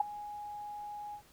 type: tone with ADSR envelope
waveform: sine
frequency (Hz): 830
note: G#5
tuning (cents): -1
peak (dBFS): -21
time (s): 0-1.22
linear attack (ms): 6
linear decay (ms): 10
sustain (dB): -19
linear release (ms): 84
effects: pink hiss -62 dBFS RMS until 1.32 s